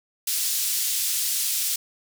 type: band-pass noise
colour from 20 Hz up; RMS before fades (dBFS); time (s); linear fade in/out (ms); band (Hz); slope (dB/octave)
white; -25; 0.27-1.76; 5; 3800 to 15000; 12
effects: none